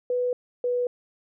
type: tone pair in turn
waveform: sine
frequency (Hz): 494.6 / 490.9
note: B4 / B4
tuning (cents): +3 / -10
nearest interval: unison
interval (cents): 13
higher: first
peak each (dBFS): -22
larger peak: neither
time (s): 0.1-0.33 / 0.64-0.87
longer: neither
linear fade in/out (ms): 2
effects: none